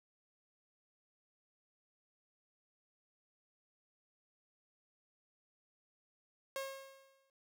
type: tone with exponential decay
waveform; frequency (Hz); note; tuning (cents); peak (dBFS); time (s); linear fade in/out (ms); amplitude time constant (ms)
sawtooth; 541; C#5; -42; -33; 6.56-7.3; 1; 160
effects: none